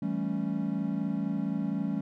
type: chord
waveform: triangle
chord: A dominant seventh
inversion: second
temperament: equal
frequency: 164.81 / 196 / 220 / 277.2 Hz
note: E3 / G3 / A3 / C#4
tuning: 0 / 0 / 0 / 0 cents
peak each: -34 / -30 / -32 / -32 dBFS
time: 0.02-2.01 s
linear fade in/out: 5 ms
effects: none